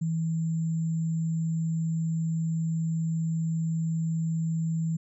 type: tone with sample-and-hold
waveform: sine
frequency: 162.6 Hz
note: E3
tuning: 23 cents flat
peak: -25 dBFS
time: 0.01-4.97 s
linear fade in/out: 10 ms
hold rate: 7350 Hz
effects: resampled to 24000 Hz